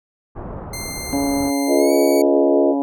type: low-pass noise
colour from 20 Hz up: pink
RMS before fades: -31 dBFS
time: 0.35-1.51 s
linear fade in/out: 20 ms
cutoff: 1100 Hz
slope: 24 dB/octave
type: tone with pitch glide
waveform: 10% pulse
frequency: 2093 to 2256 Hz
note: C7 to C#7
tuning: 0 to +30 cents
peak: -19 dBFS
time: 0.73-2.22 s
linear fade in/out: 5 ms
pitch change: +130 cents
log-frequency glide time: 1.78-1.92 s
type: harmonic tone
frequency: 140 Hz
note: C#3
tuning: 18 cents sharp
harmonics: 2 / 3 / 4 / 5 / 6 / 7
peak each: -18 / -31 / -27 / -29 / -31 / -36 dBFS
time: 1.13-2.82 s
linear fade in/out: 0 ms
type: chord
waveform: sine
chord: F half-diminished seventh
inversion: none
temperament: equal with one note detuned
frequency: 349.2 / 425.3 / 493.9 / 622.3 Hz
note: F4 / Ab4 / Cb5 / Eb5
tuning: 0 / +41 / 0 / 0 cents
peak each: -18 / -19 / -23 / -18 dBFS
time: 1.67-2.75 s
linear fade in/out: 50 ms
effects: none